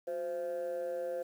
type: tone with amplitude modulation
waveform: sine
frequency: 520 Hz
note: C5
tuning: 11 cents flat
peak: -28 dBFS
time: 0.07-1.23 s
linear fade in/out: 10 ms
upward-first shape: sine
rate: 159 Hz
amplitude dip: 85%
effects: tanh soft clip ceiling -30 dBFS + 10-bit